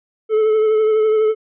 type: tone with vibrato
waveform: triangle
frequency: 434 Hz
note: A4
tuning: 24 cents flat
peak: -10 dBFS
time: 0.29-1.35 s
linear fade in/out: 50 ms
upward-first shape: triangle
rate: 12 Hz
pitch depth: 31 cents each way
effects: resampled to 8000 Hz